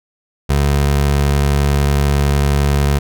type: tone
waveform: 25% pulse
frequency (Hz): 71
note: C#2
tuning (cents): +42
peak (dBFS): -8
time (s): 0.49-2.99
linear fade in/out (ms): 10
effects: none